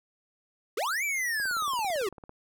square linear two-way sweep, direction up then down, 356.3 to 2362 to 356.3 Hz, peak -28 dBFS, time 0.77-2.09 s, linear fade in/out 5 ms, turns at 1.04 s
click train, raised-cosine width 1 ms, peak -32 dBFS, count 17, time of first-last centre 1.4-2.294 s, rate 17.9 Hz
effects none

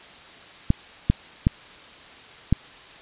clicks, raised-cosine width 5 ms, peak -4 dBFS, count 4, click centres 0.704 / 1.1 / 1.469 / 2.526 s, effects white hiss -45 dBFS RMS until 3.01 s + resampled to 8000 Hz

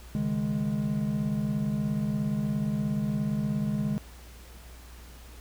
triangle chord, C# suspended second, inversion none, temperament equal, 138.59 / 155.56 / 207.7 Hz, C#3 / D#3 / G#3, 0 / 0 / 0 cents, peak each -31 / -30 / -26 dBFS, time 0.15-3.98 s, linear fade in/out 0 ms, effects added 60 Hz sine -46 dBFS peak until 5.4 s + pink hiss -52 dBFS RMS until 5.4 s

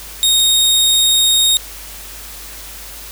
sawtooth tone pair in turn, 3724 / 3724 Hz, A#7 / A#7, -2 / -2 cents, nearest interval unison, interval 0 cents, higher neither, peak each -7 dBFS, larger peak neither, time 0.23-0.4 / 0.4-1.57 s, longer second, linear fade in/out 0 ms, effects added 50 Hz sine -37 dBFS peak until 3.11 s + white hiss -33 dBFS RMS until 3.11 s

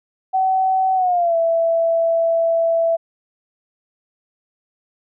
sine tone with pitch glide, 758 to 663.7 Hz, F#5 to E5, +42 to +12 cents, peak -14 dBFS, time 0.33-2.97 s, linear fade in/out 20 ms, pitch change -230 cents, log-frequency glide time 0.94-1.36 s, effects none

